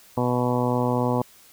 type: harmonic tone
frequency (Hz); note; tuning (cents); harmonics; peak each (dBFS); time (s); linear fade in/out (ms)
123.47; B2; 0; 1 / 2 / 3 / 4 / 5 / 6 / 7 / 8 / 9; -26 / -25 / -31 / -27 / -31 / -34 / -30 / -31 / -37; 0.17-1.22; 5
effects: white hiss -52 dBFS RMS until 1.52 s